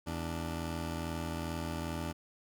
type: tone pair together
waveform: 15% pulse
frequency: 82.42 / 293.7 Hz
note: E2 / D4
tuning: 0 / 0 cents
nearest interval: octave + minor seventh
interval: 2200 cents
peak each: -30 / -35 dBFS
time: 0.06-2.13 s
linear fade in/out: 20 ms
effects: none